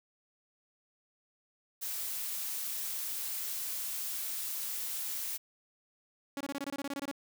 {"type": "noise", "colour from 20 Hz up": "blue", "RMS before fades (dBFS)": -37, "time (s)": [1.81, 5.38], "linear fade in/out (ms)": 20}
{"type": "tone bursts", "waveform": "sawtooth", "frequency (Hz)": 280, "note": "C#4", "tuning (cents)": 18, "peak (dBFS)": -31, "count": 13, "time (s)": [6.37, 7.114], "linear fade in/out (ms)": 2, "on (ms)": 36, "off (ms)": 23}
{"effects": []}